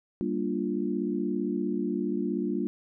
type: chord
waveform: sine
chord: G minor seventh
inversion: none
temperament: equal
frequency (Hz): 196 / 233.1 / 293.7 / 349.2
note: G3 / Bb3 / D4 / F4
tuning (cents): 0 / 0 / 0 / 0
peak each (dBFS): -32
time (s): 0.21-2.67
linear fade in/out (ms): 0
effects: none